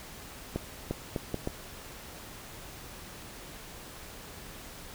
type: accelerating click train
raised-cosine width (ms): 2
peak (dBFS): -17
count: 5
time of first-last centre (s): 0.56-1.474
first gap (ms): 350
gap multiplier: 0.72
effects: pink hiss -46 dBFS RMS until 4.94 s